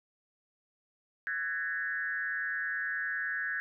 sine tone with frequency modulation, 1661.2 Hz, G#6, in tune, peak -31 dBFS, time 1.27-3.6 s, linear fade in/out 0 ms, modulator 158 Hz, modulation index 1.1, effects none

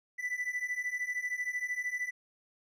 triangle beating tone pair, 1976 / 1989 Hz, B6 / B6, 0 / +12 cents, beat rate 13 Hz, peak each -35 / -33 dBFS, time 0.18-2.11 s, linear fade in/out 20 ms, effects none

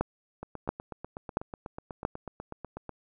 two click trains, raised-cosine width 1 ms, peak -12 / -24 dBFS, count 4 / 21, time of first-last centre 0.01-2.051 / 0.43-2.893 s, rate 1.47 / 8.12 Hz, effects none

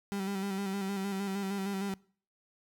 35% pulse tone with vibrato, 196 Hz, G3, in tune, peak -31 dBFS, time 0.12-1.94 s, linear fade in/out 0 ms, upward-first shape square, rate 6.5 Hz, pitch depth 35 cents each way, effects noise-tail reverb RT60 0.5 s tail -24 dB re dry

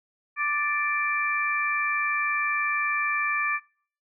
harmonic tone, 587.3 Hz, D5, in tune, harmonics 2 / 3 / 4, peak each -28 / -28 / -28 dBFS, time 0.36-3.6 s, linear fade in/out 50 ms, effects noise-tail reverb RT60 0.5 s tail -23 dB re dry

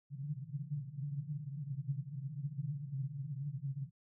white band-pass noise, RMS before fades -41 dBFS, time 0.1-3.91 s, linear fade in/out 50 ms, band 130 to 150 Hz, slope 96 dB/octave, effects none

